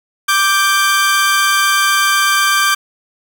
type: tone pair together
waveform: sawtooth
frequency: 1174.7 / 1573 Hz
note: D6 / G6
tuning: 0 / +6 cents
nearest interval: perfect fourth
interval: 506 cents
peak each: -10 dBFS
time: 0.28-2.75 s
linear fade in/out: 10 ms
effects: none